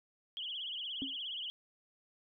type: tone with vibrato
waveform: sine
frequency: 3100 Hz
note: G7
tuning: 20 cents flat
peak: -38 dBFS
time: 0.37-1.5 s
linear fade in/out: 0 ms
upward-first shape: triangle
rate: 17 Hz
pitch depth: 170 cents each way
type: tone with exponential decay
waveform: sine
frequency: 270 Hz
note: C#4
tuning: 45 cents flat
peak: -33 dBFS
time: 1.02-1.17 s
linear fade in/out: 0 ms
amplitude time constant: 32 ms
effects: none